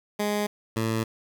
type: tone pair in turn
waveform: 15% pulse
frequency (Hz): 207.7 / 112.08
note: G#3 / A2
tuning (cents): 0 / +32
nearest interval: major seventh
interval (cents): 1068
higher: first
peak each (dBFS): -18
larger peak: neither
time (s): 0.19-0.47 / 0.76-1.04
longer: neither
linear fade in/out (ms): 10
effects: 9-bit